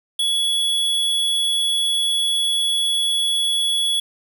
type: tone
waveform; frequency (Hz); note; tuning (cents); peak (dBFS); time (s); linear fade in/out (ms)
square; 3378; G#7; +29; -18; 0.19-4; 5
effects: 8-bit